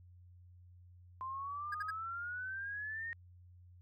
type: exponential sweep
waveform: sine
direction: up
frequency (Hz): 1035 to 1864.7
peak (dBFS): -39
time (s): 1.21-3.13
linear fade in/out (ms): 0
type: tone bursts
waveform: triangle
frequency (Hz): 1634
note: G#6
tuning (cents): -29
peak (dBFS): -35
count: 3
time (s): 1.72-1.907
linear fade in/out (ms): 5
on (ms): 25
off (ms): 56
effects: added 89 Hz sine -56 dBFS peak until 3.81 s

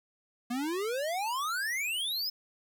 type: exponential sweep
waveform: square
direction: up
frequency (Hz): 233.8 to 5260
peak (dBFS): -31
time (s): 0.5-2.3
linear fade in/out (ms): 10
effects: 10-bit

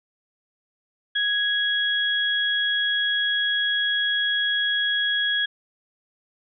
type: tone pair together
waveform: sine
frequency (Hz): 1660 / 3320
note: G#6 / G#7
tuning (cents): -1 / -1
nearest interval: octave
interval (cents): 1200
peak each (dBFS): -23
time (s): 1.15-5.46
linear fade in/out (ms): 10
effects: none

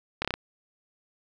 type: slowing click train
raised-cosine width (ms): 0.3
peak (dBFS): -11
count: 5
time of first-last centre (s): 0.22-0.34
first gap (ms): 27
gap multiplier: 1.07
effects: none

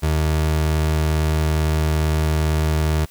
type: tone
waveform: 30% pulse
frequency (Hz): 77.7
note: D#2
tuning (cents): -2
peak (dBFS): -14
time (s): 0.02-3.06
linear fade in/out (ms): 20
effects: white hiss -49 dBFS RMS until 3.1 s

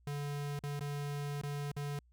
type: tone with dropouts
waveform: square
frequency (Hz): 144.2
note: D3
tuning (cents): -31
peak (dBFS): -37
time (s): 0.07-1.99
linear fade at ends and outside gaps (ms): 2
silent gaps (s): 0.591-0.636 / 0.795-0.808 / 1.415-1.434 / 1.717-1.765
effects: added 60 Hz sine -63 dBFS peak until 2.12 s

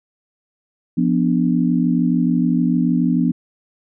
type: chord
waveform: sine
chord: B diminished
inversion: second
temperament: equal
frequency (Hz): 174.61 / 246.9 / 293.7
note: F3 / B3 / D4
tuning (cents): 0 / 0 / 0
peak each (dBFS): -18 / -17 / -21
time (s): 0.97-3.32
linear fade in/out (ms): 10
effects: none

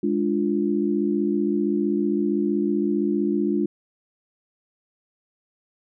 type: chord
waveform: sine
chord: D diminished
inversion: second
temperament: equal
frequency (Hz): 207.7 / 293.7 / 349.2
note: Ab3 / D4 / F4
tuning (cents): 0 / 0 / 0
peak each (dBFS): -24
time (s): 0.03-3.66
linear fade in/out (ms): 5
effects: none

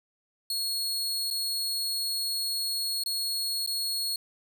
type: tone with dropouts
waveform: sawtooth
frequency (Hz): 4324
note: C#8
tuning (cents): -44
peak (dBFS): -25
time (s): 0.5-4.16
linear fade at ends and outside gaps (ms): 2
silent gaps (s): 1.303-1.309 / 3.037-3.06 / 3.663-3.674
effects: none

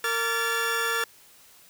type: tone cluster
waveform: 35% pulse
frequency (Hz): 459.9 / 1159 / 1379 / 1735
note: A#4 / D6 / F6 / A6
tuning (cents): -23 / -23 / -22 / -25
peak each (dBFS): -30 / -33 / -27 / -26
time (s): 0.04-1.04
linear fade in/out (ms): 2
effects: white hiss -54 dBFS RMS until 1.69 s

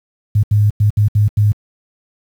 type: tone bursts at uneven times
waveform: sine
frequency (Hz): 104.5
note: G#2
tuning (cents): +11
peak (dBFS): -8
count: 6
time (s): 0.35-0.43 / 0.51-0.7 / 0.8-0.9 / 0.97-1.08 / 1.15-1.28 / 1.37-1.52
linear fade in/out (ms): 5
effects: high-pass 60 Hz 12 dB/octave + 7-bit

